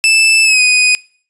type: tone with pitch glide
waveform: sawtooth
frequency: 2637 to 2490 Hz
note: E7 to D#7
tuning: 0 to +1 cents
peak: -4 dBFS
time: 0.04-0.95 s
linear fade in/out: 0 ms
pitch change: -99 cents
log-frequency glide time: 0.44-0.61 s
effects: noise-tail reverb RT60 0.5 s tail -24 dB re dry + resampled to 24000 Hz